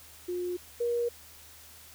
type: tone pair in turn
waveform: sine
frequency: 356.2 / 475.5 Hz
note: F4 / A#4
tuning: +34 / +34 cents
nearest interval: perfect fourth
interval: 500 cents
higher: second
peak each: -30 / -26 dBFS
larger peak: second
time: 0.28-0.57 / 0.8-1.09 s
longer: neither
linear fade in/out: 10 ms
effects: added 78 Hz sine -59 dBFS peak until 1.94 s + white hiss -52 dBFS RMS until 1.94 s